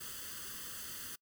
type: noise with comb filter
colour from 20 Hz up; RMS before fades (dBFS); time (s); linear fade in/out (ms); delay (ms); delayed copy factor
white; -45; 0-1.16; 10; 0.64; +0.8
effects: noise-tail reverb RT60 0.1 s tail -25 dB re dry